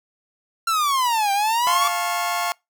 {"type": "exponential two-way sweep", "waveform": "45% pulse", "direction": "down then up", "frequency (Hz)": [1375, 784, 1157], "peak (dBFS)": -18, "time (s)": [0.67, 1.88], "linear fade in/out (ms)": 5, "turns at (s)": 1.32}
{"type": "chord", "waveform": "sawtooth", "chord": "F augmented", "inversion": "none", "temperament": "just", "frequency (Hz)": [698.5, 873.1, 1091.3], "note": ["F5", "A5", "C#6"], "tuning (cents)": [0, -14, -27], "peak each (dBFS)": [-21, -25, -22], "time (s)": [1.67, 2.52], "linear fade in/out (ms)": 0}
{"effects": ["noise-tail reverb RT60 0.2 s tail -25 dB re dry"]}